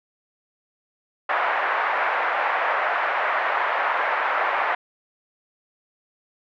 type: band-pass noise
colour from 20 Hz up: pink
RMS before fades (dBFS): -23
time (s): 1.29-4.75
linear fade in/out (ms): 5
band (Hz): 660 to 2000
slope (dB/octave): 24
effects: none